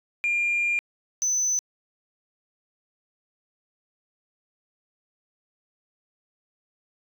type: tone pair in turn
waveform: sine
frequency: 2400 / 6058 Hz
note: D7 / F#8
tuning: +37 / +40 cents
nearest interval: octave + major third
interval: 1603 cents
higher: second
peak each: -20 dBFS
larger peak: neither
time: 0.24-0.79 / 1.22-1.59 s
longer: first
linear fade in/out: 0 ms
effects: tanh soft clip ceiling -18 dBFS